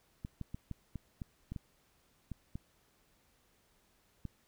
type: clicks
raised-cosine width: 5 ms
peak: -28 dBFS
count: 11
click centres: 0.249 / 0.413 / 0.545 / 0.713 / 0.957 / 1.218 / 1.52 / 1.562 / 2.317 / 2.555 / 4.253 s
effects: pink hiss -71 dBFS RMS until 4.47 s